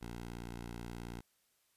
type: tone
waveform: 10% pulse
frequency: 58.6 Hz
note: A#1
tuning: 10 cents sharp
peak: -35 dBFS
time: 0.01-1.21 s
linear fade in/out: 10 ms
effects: white hiss -75 dBFS RMS until 1.76 s + resampled to 32000 Hz